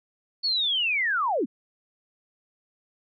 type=linear sweep; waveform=sine; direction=down; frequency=4500 to 191.2 Hz; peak=-22 dBFS; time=0.43-1.46 s; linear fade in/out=20 ms; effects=none